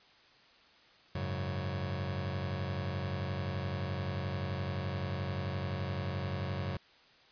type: chord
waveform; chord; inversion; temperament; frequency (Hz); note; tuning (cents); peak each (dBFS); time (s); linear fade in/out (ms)
sawtooth; F# suspended second; none; just; 92.5 / 104.06 / 138.75; F#2 / G#2 / C#3; 0 / +4 / +2; -32 / -37 / -34; 1.15-6.77; 5
effects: white hiss -61 dBFS RMS until 7.31 s + resampled to 11025 Hz